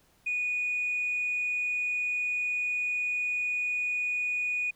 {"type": "tone", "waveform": "sine", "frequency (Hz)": 2466, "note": "D#7", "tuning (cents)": -16, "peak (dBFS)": -26, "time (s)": [0.26, 4.71], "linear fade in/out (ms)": 10, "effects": ["tanh soft clip ceiling -23 dBFS", "pink hiss -65 dBFS RMS until 4.75 s"]}